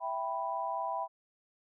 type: chord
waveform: sine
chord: E minor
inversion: none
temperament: equal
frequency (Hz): 659.3 / 784 / 987.8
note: E5 / G5 / B5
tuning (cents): 0 / 0 / 0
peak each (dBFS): -38 / -37 / -35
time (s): 0-1.08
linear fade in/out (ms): 50
effects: none